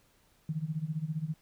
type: tone with tremolo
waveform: sine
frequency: 156.6 Hz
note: D#3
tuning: 11 cents sharp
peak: -28 dBFS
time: 0.49-1.34 s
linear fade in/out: 2 ms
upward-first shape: sine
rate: 15 Hz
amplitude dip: 85%
effects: pink hiss -67 dBFS RMS until 1.41 s